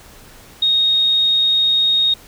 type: tone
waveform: sine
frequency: 3729 Hz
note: A#7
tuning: in tune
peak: -12 dBFS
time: 0.62-2.14 s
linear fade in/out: 5 ms
effects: pink hiss -43 dBFS RMS until 2.27 s